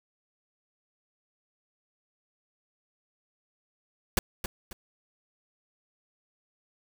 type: noise with echo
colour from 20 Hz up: pink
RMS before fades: -23 dBFS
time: 4.17-4.19 s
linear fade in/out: 2 ms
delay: 270 ms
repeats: 2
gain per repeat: -9 dB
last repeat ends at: 4.73 s
effects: none